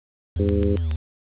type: tone with vibrato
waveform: triangle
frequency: 81.5 Hz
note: E2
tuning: 19 cents flat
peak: -19 dBFS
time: 0.36-0.96 s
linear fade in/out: 5 ms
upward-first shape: triangle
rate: 3.1 Hz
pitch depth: 120 cents each way
type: harmonic tone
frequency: 101.4 Hz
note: G#2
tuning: 41 cents flat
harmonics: 1 / 2 / 3 / 4 / 5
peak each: -28 / -25 / -26 / -24 / -30 dBFS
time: 0.39-0.76 s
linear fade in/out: 5 ms
type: click train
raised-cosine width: 0.2 ms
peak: -16 dBFS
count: 4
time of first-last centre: 0.49-0.913 s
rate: 7.09 Hz
effects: resampled to 8000 Hz + 8-bit